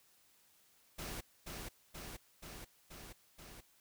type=noise with echo; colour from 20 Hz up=pink; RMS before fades=-44 dBFS; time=0.98-1.21 s; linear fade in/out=10 ms; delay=480 ms; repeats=5; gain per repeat=-2 dB; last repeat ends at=3.61 s; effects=white hiss -69 dBFS RMS until 3.8 s